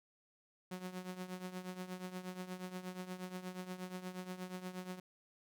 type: tone with tremolo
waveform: sawtooth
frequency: 183.2 Hz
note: F#3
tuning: 17 cents flat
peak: -36 dBFS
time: 0.71-5 s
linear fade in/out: 5 ms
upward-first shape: triangle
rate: 8.4 Hz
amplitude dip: 80%
effects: none